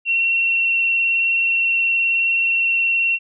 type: tone with vibrato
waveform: sine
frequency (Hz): 2722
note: F7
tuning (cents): -45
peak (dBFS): -15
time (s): 0.05-3.19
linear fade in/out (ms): 50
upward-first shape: sine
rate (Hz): 19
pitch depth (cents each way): 14
effects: none